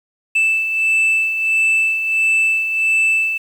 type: beating tone pair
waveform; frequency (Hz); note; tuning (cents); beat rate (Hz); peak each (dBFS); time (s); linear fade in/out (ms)
sine; 2639 / 2640.5; E7 / E7; +1 / +2; 1.5; -19 / -12; 0.35-3.38; 10
effects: tanh soft clip ceiling -11 dBFS + 7-bit